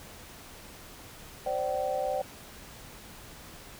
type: chord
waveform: sine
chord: C suspended second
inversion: none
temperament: equal with one note detuned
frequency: 523.3 / 587.3 / 765.2 Hz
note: C5 / D5 / G5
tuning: 0 / 0 / -42 cents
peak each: -32 dBFS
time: 1.46-2.22 s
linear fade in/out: 5 ms
effects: pink hiss -48 dBFS RMS until 3.79 s